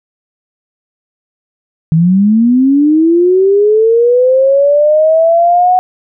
sine linear sweep, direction up, 155.56 to 740 Hz, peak -5 dBFS, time 1.92-5.79 s, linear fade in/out 0 ms, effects none

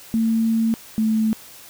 sine tone pair in turn, 225.3 / 219.5 Hz, A3 / A3, +41 / -4 cents, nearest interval unison, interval 45 cents, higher first, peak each -16 dBFS, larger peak neither, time 0.14-0.74 / 0.98-1.33 s, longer first, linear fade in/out 0 ms, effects white hiss -43 dBFS RMS until 1.69 s

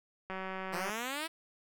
click train, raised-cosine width 0.5 ms, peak -25 dBFS, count 114, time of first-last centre 0.3-0.898 s, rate 189 Hz
5% pulse exponential sweep, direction up, 164.81 to 334.4 Hz, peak -24 dBFS, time 0.72-1.28 s, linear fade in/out 20 ms
effects none

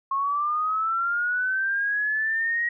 sine linear sweep, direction up, 1080 to 1900 Hz, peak -22 dBFS, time 0.11-2.69 s, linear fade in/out 5 ms, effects none

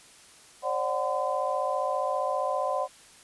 sine tone cluster, 539 / 594 / 743 / 1020 Hz, C#5 / D5 / F#5 / C6, -49 / +20 / +7 / -44 cents, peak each -31 dBFS, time 0.62-2.88 s, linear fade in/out 50 ms, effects white hiss -53 dBFS RMS until 3.23 s + resampled to 24000 Hz

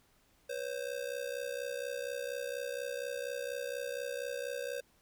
square ring-modulated tone, 523.3 Hz, C5, in tune, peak -34 dBFS, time 0.49-4.81 s, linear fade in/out 10 ms, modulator 32.1 Hz, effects pink hiss -69 dBFS RMS until 5.01 s

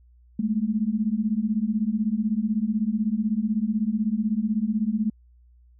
sine beating tone pair, 206.4 / 222.4 Hz, G#3 / A3, -10 / +19 cents, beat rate 16 Hz, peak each -25 / -24 dBFS, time 0.39-5.1 s, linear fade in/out 5 ms, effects added 60 Hz sine -52 dBFS peak until 5.79 s

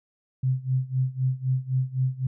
sine tone with tremolo, 130 Hz, C3, 11 cents flat, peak -19 dBFS, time 0.43-2.27 s, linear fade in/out 5 ms, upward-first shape sine, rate 3.9 Hz, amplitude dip 90%, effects none

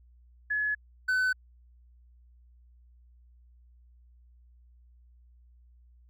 sine / triangle tone pair in turn, 1700 / 1510.7 Hz, G#6 / F#6, +40 / +36 cents, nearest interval major second, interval 204 cents, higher first, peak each -26 / -22 dBFS, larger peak second, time 0.5-0.75 / 1.08-1.33 s, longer neither, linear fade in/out 10 ms, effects added 60 Hz sine -55 dBFS peak until 6.09 s

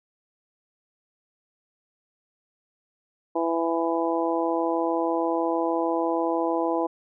harmonic tone, 166.3 Hz, E3, 16 cents sharp, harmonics 2 / 3 / 4 / 5 / 6, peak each -26 / -28 / -29 / -30 / -31 dBFS, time 3.35-6.87 s, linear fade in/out 10 ms, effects none

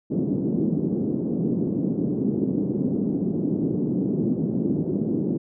pink band-pass noise, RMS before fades -24 dBFS, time 0.1-5.38 s, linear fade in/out 20 ms, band 170 to 340 Hz, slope 24 dB/octave, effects none

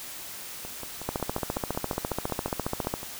two click trains, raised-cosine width 1 ms, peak -13 / -23 dBFS, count 28 / 14, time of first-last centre 1.09-2.939 / 0.65-3.031 s, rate 14.6 / 5.46 Hz, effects white hiss -40 dBFS RMS until 3.19 s

